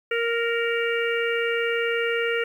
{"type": "harmonic tone with a mistuned harmonic", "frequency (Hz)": 466.2, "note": "A#4", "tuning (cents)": 0, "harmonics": [1, 3, 4, 5, 6], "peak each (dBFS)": [-24, -29, -30, -31, -32], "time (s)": [0.11, 2.44], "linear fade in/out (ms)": 5, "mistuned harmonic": 5, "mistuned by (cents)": -20, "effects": ["9-bit"]}